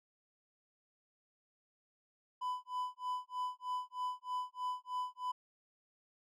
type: tone with tremolo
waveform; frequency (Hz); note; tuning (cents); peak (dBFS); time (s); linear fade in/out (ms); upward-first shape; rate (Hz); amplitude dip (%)
triangle; 1000; B5; +21; -32; 2.41-5.32; 10; sine; 3.2; 100
effects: none